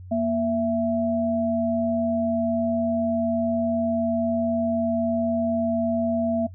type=tone pair together; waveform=sine; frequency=234.8 / 664 Hz; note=A#3 / E5; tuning=+13 / +12 cents; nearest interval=octave + tritone; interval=1799 cents; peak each=-23 dBFS; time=0.11-6.47 s; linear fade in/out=10 ms; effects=noise-tail reverb RT60 0.1 s tail -20 dB re dry + added 91 Hz sine -38 dBFS peak until 6.54 s